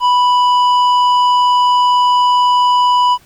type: tone with tanh clipping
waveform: triangle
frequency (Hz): 987.8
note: B5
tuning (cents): 0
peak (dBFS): -10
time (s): 0-3.18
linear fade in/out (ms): 50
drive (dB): 13
effects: pink hiss -48 dBFS RMS until 3.25 s